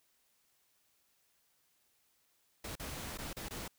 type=noise with dropouts; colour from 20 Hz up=pink; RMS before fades=-43 dBFS; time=2.64-3.68 s; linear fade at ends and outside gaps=5 ms; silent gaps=2.755-2.796 / 3.175-3.185 / 3.331-3.366 / 3.486-3.507 s; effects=white hiss -74 dBFS RMS until 3.78 s